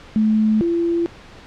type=tone pair in turn; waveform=sine; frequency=216.6 / 339.6 Hz; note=A3 / F4; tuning=-27 / -48 cents; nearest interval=minor sixth; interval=779 cents; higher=second; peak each=-13 / -16 dBFS; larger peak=first; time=0.16-0.61 / 0.61-1.06 s; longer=neither; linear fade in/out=0 ms; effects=pink hiss -42 dBFS RMS until 1.46 s + low-pass 4000 Hz 12 dB/octave